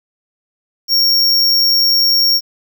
square tone, 5530 Hz, F8, 18 cents flat, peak -10 dBFS, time 0.88-2.41 s, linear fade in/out 50 ms, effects 7-bit

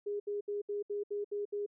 sine tone bursts, 410.2 Hz, G#4, 21 cents flat, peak -33 dBFS, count 8, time 0.06-1.663 s, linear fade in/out 10 ms, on 140 ms, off 69 ms, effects none

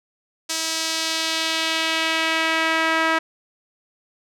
sawtooth tone with band-pass filter sweep, 323.2 Hz, E4, 34 cents flat, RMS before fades -22 dBFS, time 0.49-3.19 s, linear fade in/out 10 ms, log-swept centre 6100 to 1600 Hz, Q 1.3, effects none

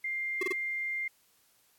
sine tone, 2100 Hz, C7, 6 cents sharp, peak -31 dBFS, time 0.04-1.08 s, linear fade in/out 5 ms
square tone bursts, 373.6 Hz, F#4, 17 cents sharp, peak -30 dBFS, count 3, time 0.41-0.525 s, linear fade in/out 5 ms, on 21 ms, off 26 ms
effects white hiss -67 dBFS RMS until 1.78 s + AAC 64 kbps

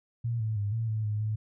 sine tone with pitch steps, 117.1 / 109.6 / 102.2 / 113.6 / 109 / 105.6 / 108 Hz, A#2 / A2 / G#2 / A#2 / A2 / G#2 / A2, +8 / -6 / -27 / -44 / -16 / +29 / -32 cents, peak -27 dBFS, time 0.24-1.36 s, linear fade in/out 10 ms, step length 160 ms, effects none

